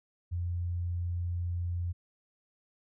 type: tone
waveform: sine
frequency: 87.31 Hz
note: F2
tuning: in tune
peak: -30 dBFS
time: 0.31-1.93 s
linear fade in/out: 20 ms
effects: none